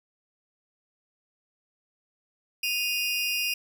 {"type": "tone pair together", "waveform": "30% pulse", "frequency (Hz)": [2489, 2794], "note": ["D#7", "F7"], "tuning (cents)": [0, 0], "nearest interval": "major second", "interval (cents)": 200, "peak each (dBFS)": -26, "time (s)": [2.63, 3.54], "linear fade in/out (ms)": 5, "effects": ["10-bit"]}